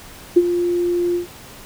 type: tone with ADSR envelope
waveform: sine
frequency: 350 Hz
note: F4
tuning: 4 cents sharp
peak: -5 dBFS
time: 0.36-1.27 s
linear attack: 11 ms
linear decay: 44 ms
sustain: -11 dB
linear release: 120 ms
effects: pink hiss -40 dBFS RMS until 1.65 s